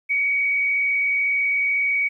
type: tone with frequency modulation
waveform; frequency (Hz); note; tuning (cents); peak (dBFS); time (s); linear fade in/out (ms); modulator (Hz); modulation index
sine; 2258; C#7; +31; -18; 0.09-2.09; 20; 62; 0.66
effects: 10-bit